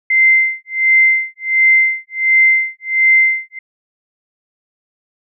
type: tone with tremolo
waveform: sine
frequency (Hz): 2080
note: C7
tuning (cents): -11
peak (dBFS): -6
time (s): 0.1-3.59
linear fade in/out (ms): 5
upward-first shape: sine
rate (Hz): 1.4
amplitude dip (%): 100
effects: none